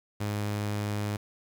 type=tone; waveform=sawtooth; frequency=103.83 Hz; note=G#2; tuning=in tune; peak=-25 dBFS; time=0.2-1.17 s; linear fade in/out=10 ms; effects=9-bit